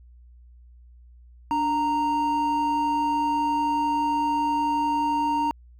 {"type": "tone pair together", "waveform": "triangle", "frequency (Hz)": [292.3, 928], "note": ["D4", "A#5"], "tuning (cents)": [-8, -8], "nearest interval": "octave + minor sixth", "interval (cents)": 2000, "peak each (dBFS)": [-26, -20], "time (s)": [1.51, 5.51], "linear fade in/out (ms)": 0, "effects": ["added 60 Hz sine -47 dBFS peak until 5.79 s"]}